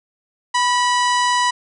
harmonic tone with a mistuned harmonic, 987.8 Hz, B5, in tune, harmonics 1 / 2 / 3 / 4 / 5 / 6 / 7 / 8 / 9, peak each -16 / -22 / -26 / -28 / -30 / -32 / -33 / -34 / -35 dBFS, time 0.54-1.51 s, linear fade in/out 10 ms, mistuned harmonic 2, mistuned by -39 cents, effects none

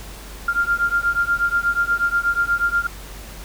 sine beating tone pair, 1393 / 1401.3 Hz, F6 / F6, -5 / +5 cents, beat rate 8.3 Hz, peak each -20 dBFS, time 0.48-2.87 s, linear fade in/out 5 ms, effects added 49 Hz sine -36 dBFS peak until 3.44 s + pink hiss -39 dBFS RMS until 3.44 s

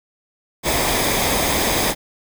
pink noise with comb filter, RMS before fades -19 dBFS, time 0.63-1.95 s, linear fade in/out 50 ms, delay 0.7 ms, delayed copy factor -0.5, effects none

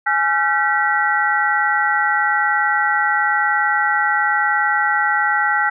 sine tone cluster, 836 / 1369 / 1530 / 1940 Hz, G#5 / F6 / G6 / B6, +11 / -35 / -42 / -31 cents, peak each -20 dBFS, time 0.06-5.7 s, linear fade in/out 10 ms, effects none

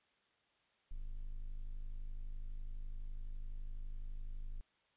triangle tone, 25.96 Hz, G#0, in tune, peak -38 dBFS, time 0.91-4.61 s, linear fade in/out 0 ms, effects white hiss -75 dBFS RMS until 4.96 s + resampled to 8000 Hz

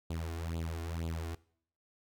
sawtooth tone with flanger, 82.41 Hz, E2, in tune, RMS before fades -38 dBFS, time 0.1-1.35 s, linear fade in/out 5 ms, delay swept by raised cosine 0.26 to 2.86 ms, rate 2.1 Hz, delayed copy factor +0.85, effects noise-tail reverb RT60 0.6 s tail -21 dB re dry

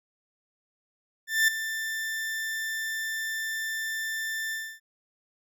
40% pulse tone with ADSR envelope, 1777 Hz, A6, 17 cents sharp, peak -17 dBFS, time 1.27-4.8 s, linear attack 210 ms, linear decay 5 ms, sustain -12 dB, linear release 280 ms, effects none

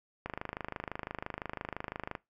click train, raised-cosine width 0.5 ms, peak -21 dBFS, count 50, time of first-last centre 0.26-2.152 s, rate 25.9 Hz, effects noise-tail reverb RT60 0.2 s tail -21 dB re dry

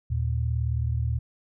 sine tone pair together, 77.55 / 116.2 Hz, D#2 / A#2, -5 / -5 cents, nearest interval perfect fifth, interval 700 cents, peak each -26 dBFS, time 0.1-1.19 s, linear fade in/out 10 ms, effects none

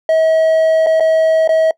triangle tone with dropouts, 641 Hz, E5, 49 cents flat, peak -7 dBFS, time 0.09-1.71 s, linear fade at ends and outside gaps 2 ms, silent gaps 0.863-0.868 / 0.999-1.005 / 1.476-1.491 s, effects noise-tail reverb RT60 0.1 s tail -22 dB re dry

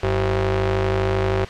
sawtooth ring-modulated tone, 143.1 Hz, D3, 45 cents flat, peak -11 dBFS, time 0.03-1.45 s, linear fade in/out 5 ms, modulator 241 Hz, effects white hiss -36 dBFS RMS until 1.49 s + low-pass 3000 Hz 12 dB/octave

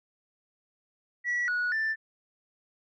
sine tone with pitch steps, 1939 / 1462 / 1771 Hz, B6 / F#6 / A6, -32 / -21 / +11 cents, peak -24 dBFS, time 1.24-1.96 s, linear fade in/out 50 ms, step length 240 ms, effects tanh soft clip ceiling -24 dBFS

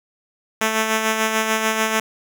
5% pulse tone with tremolo, 220 Hz, A3, in tune, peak -5 dBFS, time 0.61-2 s, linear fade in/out 5 ms, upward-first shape sine, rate 6.8 Hz, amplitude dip 45%, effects none

